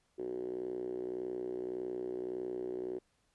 5% pulse tone with band-pass filter, 61.74 Hz, B1, in tune, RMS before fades -39 dBFS, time 0.18-2.99 s, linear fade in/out 10 ms, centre 370 Hz, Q 8.2, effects pink hiss -75 dBFS RMS until 3.34 s + resampled to 24000 Hz

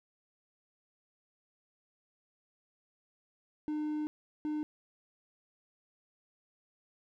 triangle tone bursts at uneven times, 303 Hz, D#4, 46 cents flat, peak -30 dBFS, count 2, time 3.68-4.07 / 4.45-4.63 s, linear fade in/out 0 ms, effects none

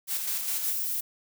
blue noise with tremolo, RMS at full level -29 dBFS, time 0.07-0.74 s, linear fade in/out 50 ms, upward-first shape square, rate 4.9 Hz, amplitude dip 35%
violet noise, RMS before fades -30 dBFS, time 0.63-1.01 s, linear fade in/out 10 ms
effects none

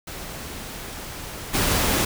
pink noise with level steps, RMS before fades -35 / -21 dBFS, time 0.07-2.05 s, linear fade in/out 5 ms, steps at 1.53 s, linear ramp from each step 20 ms, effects none

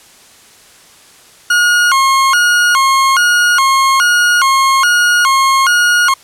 40% pulse tone with vibrato, 1244.5 Hz, D#6, in tune, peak -7 dBFS, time 1.5-6.14 s, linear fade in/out 5 ms, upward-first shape square, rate 1.2 Hz, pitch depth 250 cents each way, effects white hiss -42 dBFS RMS until 6.23 s + low-pass 10000 Hz 12 dB/octave

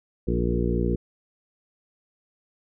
harmonic tone with a mistuned harmonic, 59 Hz, A#1, 22 cents sharp, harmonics 1 / 2 / 3 / 4 / 5 / 6 / 7 / 8, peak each -26 / -30 / -28 / -30 / -34 / -29 / -33 / -33 dBFS, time 0.27-0.96 s, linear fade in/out 10 ms, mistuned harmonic 7, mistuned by +22 cents, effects none

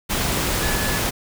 sine tone in noise, 1715 Hz, A6, 45 cents flat, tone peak -29 dBFS, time 0.61-1 s, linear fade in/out 20 ms, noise pink, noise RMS -22 dBFS, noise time 0.09-1.11 s, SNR -10 dB, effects none

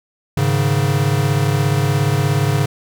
square chord, Ab suspended fourth, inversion none, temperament equal, 103.83 / 138.59 / 155.56 Hz, Ab2 / Db3 / Eb3, 0 / 0 / 0 cents, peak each -20 / -17 / -23 dBFS, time 0.37-2.66 s, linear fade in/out 5 ms, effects none

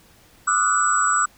sine tone cluster, 1177 / 1278 / 1456 / 7790 Hz, D6 / D#6 / F#6 / B8, +3 / +46 / -28 / -25 cents, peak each -22 dBFS, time 0.47-1.26 s, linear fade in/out 10 ms, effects pink hiss -53 dBFS RMS until 1.37 s

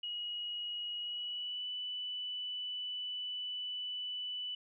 sine tone with pitch glide, 2900 to 2980 Hz, F#7 to F#7, -35 to +12 cents, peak -37 dBFS, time 0.03-4.55 s, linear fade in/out 5 ms, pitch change +47 cents, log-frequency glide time 1-1.67 s, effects none

